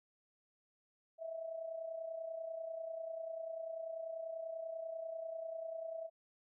sine tone with amplitude modulation, 654 Hz, E5, 14 cents flat, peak -38 dBFS, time 1.18-6.1 s, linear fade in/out 50 ms, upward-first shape sine, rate 30.2 Hz, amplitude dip 60%, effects none

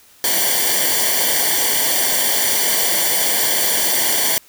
white noise with comb filter, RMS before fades -17 dBFS, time 0.24-4.38 s, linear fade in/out 0 ms, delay 0.77 ms, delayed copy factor -0.85, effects white hiss -49 dBFS RMS until 4.48 s

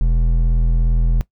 sine tone with hard clipping, 41.37 Hz, E1, 7 cents sharp, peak -14 dBFS, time 0.01-1.21 s, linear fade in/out 0 ms, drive 8 dB, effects noise-tail reverb RT60 0.1 s tail -19 dB re dry

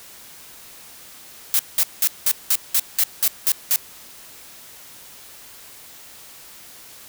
blue noise bursts, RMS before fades -17 dBFS, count 10, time 1.54-3.76 s, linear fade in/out 0 ms, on 51 ms, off 190 ms, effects white hiss -43 dBFS RMS until 7.08 s

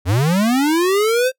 square linear sweep, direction up, 80.7 to 527 Hz, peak -14 dBFS, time 0.05-1.32 s, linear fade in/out 50 ms, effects noise-tail reverb RT60 0.1 s tail -24 dB re dry

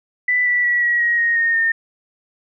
sine tone with pitch steps, 1986 / 1962.1 / 1938.4 / 1915 / 1891.9 / 1869.1 / 1846.6 / 1824.3 Hz, B6 / B6 / B6 / A#6 / A#6 / A#6 / A#6 / A#6, +9 / -12 / -33 / +46 / +25 / +4 / -17 / -38 cents, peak -14 dBFS, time 0.28-1.72 s, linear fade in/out 5 ms, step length 180 ms, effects none

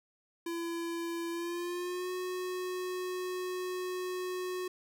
square tone with pitch glide, 337.3 to 365.7 Hz, E4 to F#4, +40 to -20 cents, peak -35 dBFS, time 0.46-4.68 s, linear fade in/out 5 ms, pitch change +140 cents, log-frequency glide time 1.3-2.11 s, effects none

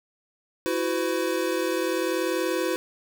square chord, E suspended second, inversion none, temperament equal with one note detuned, 329.6 / 370 / 506 Hz, E4 / F#4 / B4, 0 / 0 / +42 cents, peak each -29 dBFS, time 0.66-2.76 s, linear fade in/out 0 ms, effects none

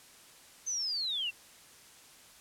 sine linear sweep, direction down, 6272 to 2637 Hz, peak -31 dBFS, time 0.66-1.31 s, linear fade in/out 20 ms, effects white hiss -56 dBFS RMS until 2.4 s + low-pass 11000 Hz 12 dB/octave

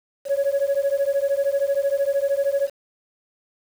sine beating tone pair, 551 / 564 Hz, C#5 / C#5, -11 / +30 cents, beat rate 13 Hz, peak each -20 dBFS, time 0.25-2.7 s, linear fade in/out 50 ms, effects tanh soft clip ceiling -15 dBFS + 7-bit

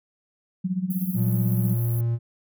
sine tone with tremolo, 184.6 Hz, F#3, 4 cents flat, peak -20 dBFS, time 0.64-1.75 s, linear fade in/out 10 ms, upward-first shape sine, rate 16 Hz, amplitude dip 80%
pink high-pass noise, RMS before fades -37 dBFS, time 0.9-2.01 s, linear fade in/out 5 ms, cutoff 11000 Hz, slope 96 dB/octave
triangle tone, 117.1 Hz, A#2, 8 cents sharp, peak -19 dBFS, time 1.14-2.19 s, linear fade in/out 50 ms
effects none

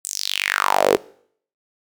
sawtooth tone with high-pass filter sweep, 49 Hz, G1, in tune, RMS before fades -20 dBFS, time 0.04-0.97 s, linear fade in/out 10 ms, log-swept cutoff 8600 to 380 Hz, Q 4.8, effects noise-tail reverb RT60 0.6 s tail -21 dB re dry

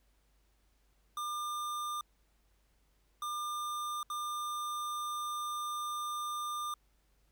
square tone bursts at uneven times, 1200 Hz, D6, 37 cents sharp, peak -36 dBFS, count 3, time 1.17-2.01 / 3.22-4.03 / 4.1-6.74 s, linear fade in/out 2 ms, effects added 50 Hz sine -69 dBFS peak until 7.31 s + pink hiss -75 dBFS RMS until 7.31 s

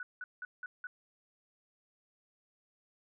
sine tone bursts, 1480 Hz, F#6, in tune, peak -39 dBFS, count 5, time 0-0.87 s, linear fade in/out 2 ms, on 30 ms, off 180 ms, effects none

